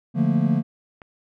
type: chord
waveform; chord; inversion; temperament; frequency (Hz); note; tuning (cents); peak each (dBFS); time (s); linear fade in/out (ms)
triangle; Bb major seventh; first; equal; 146.83 / 174.61 / 220 / 233.1; D3 / F3 / A3 / Bb3; 0 / 0 / 0 / 0; -21; 0.14-0.63; 50
type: click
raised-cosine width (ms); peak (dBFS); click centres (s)
0.5; -27; 1.018
effects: none